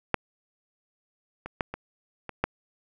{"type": "clicks", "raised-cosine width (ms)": 0.5, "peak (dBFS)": [-6, -21, -10, -19, -20, -8], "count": 6, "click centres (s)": [0.143, 1.46, 1.608, 1.74, 2.293, 2.44], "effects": []}